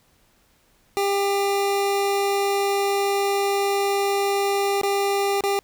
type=tone with dropouts; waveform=25% pulse; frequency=398.8 Hz; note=G4; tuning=30 cents sharp; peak=-16 dBFS; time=0.97-5.59 s; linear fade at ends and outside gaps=0 ms; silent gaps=4.814-4.833 / 5.408-5.437 s; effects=pink hiss -61 dBFS RMS until 5.63 s